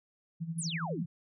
sine tone with tremolo, 164.7 Hz, E3, 1 cent flat, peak -31 dBFS, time 0.4-1.05 s, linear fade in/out 20 ms, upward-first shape sine, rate 12 Hz, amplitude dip 75%
sine exponential sweep, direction down, 11175 to 139.7 Hz, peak -35 dBFS, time 0.58-1.06 s, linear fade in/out 10 ms
effects none

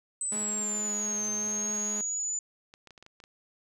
sine linear two-way sweep, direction down then up, 8130 to 6272 to 7020 Hz, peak -29 dBFS, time 0.21-2.39 s, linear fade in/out 2 ms, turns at 1.26 s
sawtooth tone with vibrato, 210 Hz, G#3, 19 cents sharp, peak -33 dBFS, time 0.32-2.01 s, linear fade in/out 2 ms, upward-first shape triangle, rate 4.5 Hz, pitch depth 9 cents each way
clicks, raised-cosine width 0.2 ms, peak -33 dBFS, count 8, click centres 2.739 / 2.873 / 2.907 / 2.978 / 3.026 / 3.064 / 3.202 / 3.239 s
effects none

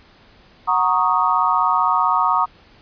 sine chord, D# minor seventh, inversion first, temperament equal, 740 / 932.3 / 1108.7 / 1244.5 Hz, F#5 / A#5 / C#6 / D#6, 0 / 0 / 0 / 0 cents, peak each -23 / -19 / -20 / -19 dBFS, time 0.67-2.46 s, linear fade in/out 20 ms, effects pink hiss -50 dBFS RMS until 2.81 s + resampled to 11025 Hz

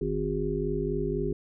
harmonic tone with a mistuned harmonic, 51.8 Hz, G#1, 4 cents flat, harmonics 1 / 3 / 5 / 7 / 8, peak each -34 / -33 / -35 / -32 / -31 dBFS, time 0.01-1.33 s, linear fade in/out 5 ms, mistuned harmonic 8, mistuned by -33 cents, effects none

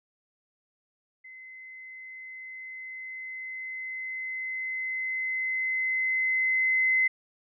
sine tone with level ramp, 2049 Hz, C7, 37 cents flat, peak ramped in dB -44 to -20 dBFS, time 1.24-7.08 s, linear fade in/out 10 ms, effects none

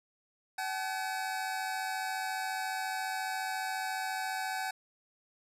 25% pulse tone pair together, 760 / 854.4 Hz, F#5 / G#5, +46 / +49 cents, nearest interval major second, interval 203 cents, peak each -31 / -35 dBFS, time 0.58-4.71 s, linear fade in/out 5 ms, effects resampled to 32000 Hz

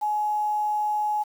sine tone with quantisation, 843 Hz, G#5, 26 cents sharp, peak -22 dBFS, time 0.01-1.24 s, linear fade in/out 20 ms, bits 8, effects none

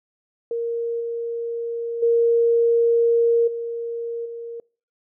sine tone with level steps, 466.2 Hz, A#4, in tune, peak -22 / -24 / -14 / -25 / -30 dBFS, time 0.51-4.6 s, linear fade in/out 2 ms, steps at 1 / 2.02 / 3.47 / 4.25 s, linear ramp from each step 10 ms, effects noise-tail reverb RT60 0.4 s tail -26 dB re dry

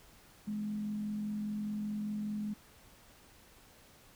sine tone with frequency modulation, 210.1 Hz, G#3, 20 cents sharp, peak -34 dBFS, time 0.47-2.54 s, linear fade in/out 10 ms, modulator 45 Hz, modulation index 0.27, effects pink hiss -60 dBFS RMS until 4.15 s

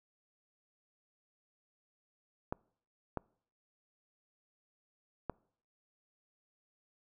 clicks, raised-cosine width 1 ms, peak -21 dBFS, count 3, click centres 2.525 / 3.173 / 5.297 s, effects noise-tail reverb RT60 0.6 s tail -26 dB re dry

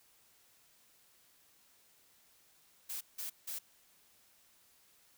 blue noise bursts, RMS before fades -41 dBFS, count 3, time 2.89-3.59 s, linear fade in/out 10 ms, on 120 ms, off 170 ms, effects white hiss -67 dBFS RMS until 5.17 s

